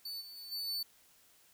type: tone with level steps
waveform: 45% pulse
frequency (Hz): 4498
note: C#8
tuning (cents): +24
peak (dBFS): -39 / -47 / -45 / -36 / -34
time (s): 0.05-0.83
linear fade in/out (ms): 5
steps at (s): 0.2 / 0.36 / 0.51 / 0.67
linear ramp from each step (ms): 20
effects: white hiss -65 dBFS RMS until 1.53 s